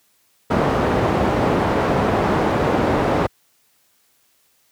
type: low-pass noise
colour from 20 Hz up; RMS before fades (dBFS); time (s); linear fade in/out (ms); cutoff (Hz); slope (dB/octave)
white; -18; 0.5-3.27; 10; 730; 12
effects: white hiss -61 dBFS RMS until 4.71 s + high-pass 60 Hz 12 dB/octave